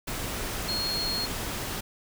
sine tone in noise, 4285 Hz, C8, 40 cents sharp, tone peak -28 dBFS, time 0.68-1.26 s, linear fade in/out 10 ms, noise pink, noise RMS -33 dBFS, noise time 0.07-1.81 s, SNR +2 dB, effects none

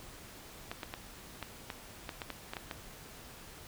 clicks, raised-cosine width 0.3 ms, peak -22 dBFS, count 11, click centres 0.715 / 0.832 / 0.939 / 1.427 / 1.702 / 2.092 / 2.218 / 2.303 / 2.535 / 2.568 / 2.712 s, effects pink hiss -51 dBFS RMS until 3.67 s

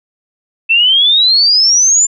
sine exponential sweep, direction up, 2637 to 7250 Hz, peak -6 dBFS, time 0.69-2.07 s, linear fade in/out 20 ms, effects none

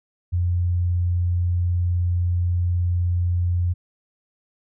sine tone, 88.1 Hz, F2, 16 cents sharp, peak -18 dBFS, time 0.32-3.74 s, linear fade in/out 20 ms, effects none

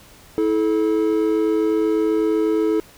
triangle tone pair together, 324.3 / 432.4 Hz, E4 / A4, -28 / -30 cents, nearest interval perfect fourth, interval 498 cents, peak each -17 dBFS, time 0.38-2.8 s, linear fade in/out 0 ms, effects pink hiss -47 dBFS RMS until 2.97 s

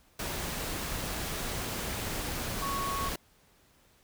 sine tone in noise, 1108.7 Hz, C#6, in tune, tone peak -32 dBFS, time 2.62-3.09 s, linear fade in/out 5 ms, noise pink, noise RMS -35 dBFS, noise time 0.19-3.16 s, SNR 0 dB, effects pink hiss -64 dBFS RMS until 4.03 s

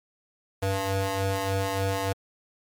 20% pulse ring-modulated tone, 194.2 Hz, G3, 16 cents flat, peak -17 dBFS, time 0.62-2.13 s, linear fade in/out 10 ms, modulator 293 Hz, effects MP3 96 kbps

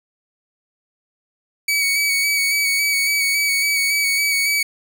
sawtooth tone with vibrato, 2257 Hz, C#7, 31 cents sharp, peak -13 dBFS, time 1.68-4.63 s, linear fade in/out 5 ms, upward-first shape square, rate 3.6 Hz, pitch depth 21 cents each way, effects none

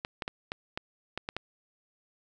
clicks, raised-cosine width 0.3 ms, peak -17 dBFS, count 8, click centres 0.049 / 0.222 / 0.279 / 0.519 / 0.775 / 1.176 / 1.289 / 1.366 s, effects none

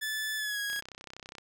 sawtooth tone with pitch glide, 1741 to 1653.8 Hz, A6 to G#6, -19 to -8 cents, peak -28 dBFS, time 0.01-0.81 s, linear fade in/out 20 ms, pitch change -89 cents, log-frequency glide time 0.37-0.59 s
click train, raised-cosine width 0.2 ms, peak -27 dBFS, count 23, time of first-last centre 0.7-1.383 s, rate 32.2 Hz
effects none

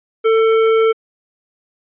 sine tone with tanh clipping, 446.5 Hz, A4, 25 cents sharp, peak -12 dBFS, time 0.24-0.93 s, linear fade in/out 20 ms, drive 15 dB, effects resampled to 8000 Hz

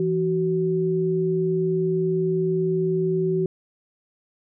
sine tone pair together, 166.35 / 375.5 Hz, E3 / F#4, +16 / +26 cents, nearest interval octave + major second, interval 1410 cents, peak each -24 / -21 dBFS, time 0-3.46 s, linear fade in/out 2 ms, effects none

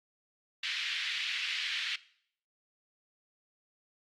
white band-pass noise, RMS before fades -35 dBFS, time 0.63-1.96 s, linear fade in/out 5 ms, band 1900 to 3600 Hz, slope 24 dB/octave, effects noise-tail reverb RT60 0.6 s tail -19 dB re dry + Opus 48 kbps

